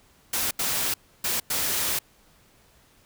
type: noise bursts at uneven times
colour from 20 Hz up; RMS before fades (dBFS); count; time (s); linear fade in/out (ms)
white; -26; 4; 0.33-0.51 / 0.59-0.94 / 1.24-1.4 / 1.5-1.99; 5
effects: pink hiss -59 dBFS RMS until 3.05 s